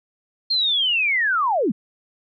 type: linear sweep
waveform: sine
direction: down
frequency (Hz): 4258 to 168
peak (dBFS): -17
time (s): 0.5-1.72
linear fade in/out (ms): 10
effects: none